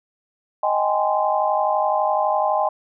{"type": "chord", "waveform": "sine", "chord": "Ab major seventh", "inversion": "second", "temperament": "just", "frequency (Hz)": [623, 778.7, 830.6, 1038.3], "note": ["Eb5", "G5", "Ab5", "C6"], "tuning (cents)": [2, -12, 0, -14], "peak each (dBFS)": [-22, -23, -22, -24], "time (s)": [0.63, 2.69], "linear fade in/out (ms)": 5, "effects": []}